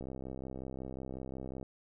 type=click train; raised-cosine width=2 ms; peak=-29 dBFS; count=107; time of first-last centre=0.01-1.628 s; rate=65.5 Hz; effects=none